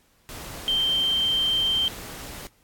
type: tone in noise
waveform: sine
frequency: 3136 Hz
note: G7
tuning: in tune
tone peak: -20 dBFS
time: 0.68-1.88 s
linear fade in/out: 0 ms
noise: pink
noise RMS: -38 dBFS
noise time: 0.29-2.47 s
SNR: +15 dB
effects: pink hiss -62 dBFS RMS until 2.63 s + AAC 64 kbps